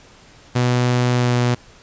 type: tone with pitch glide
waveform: sawtooth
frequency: 123.47 to 122.33 Hz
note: B2 to B2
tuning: 0 to -16 cents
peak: -11 dBFS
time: 0.55-1.55 s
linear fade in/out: 10 ms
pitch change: -16 cents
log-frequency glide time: 1.11-1.36 s
effects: pink hiss -47 dBFS RMS until 1.82 s + resampled to 16000 Hz